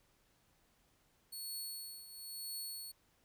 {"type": "tone with tremolo", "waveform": "15% pulse", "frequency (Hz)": 4400, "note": "C#8", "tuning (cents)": -14, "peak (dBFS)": -34, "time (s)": [1.32, 2.92], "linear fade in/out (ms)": 10, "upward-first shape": "triangle", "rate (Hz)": 1, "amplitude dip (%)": 75, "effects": ["pink hiss -73 dBFS RMS until 3.24 s"]}